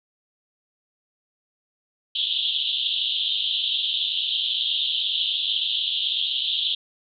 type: band-pass noise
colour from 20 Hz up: pink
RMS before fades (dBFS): -25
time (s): 2.15-6.75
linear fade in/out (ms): 5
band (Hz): 3000 to 3800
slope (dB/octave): 96
effects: none